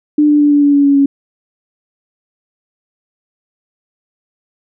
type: tone with pitch steps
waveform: sine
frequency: 298.2 / 295.3 / 292.4 / 289.5 / 286.7 / 283.9 / 281.1 / 278.4 Hz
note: D4 / D4 / D4 / D4 / D4 / C#4 / C#4 / C#4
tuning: +27 / +10 / -7 / -25 / -42 / +41 / +24 / +8 cents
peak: -6 dBFS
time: 0.18-1.06 s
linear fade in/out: 5 ms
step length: 110 ms
effects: none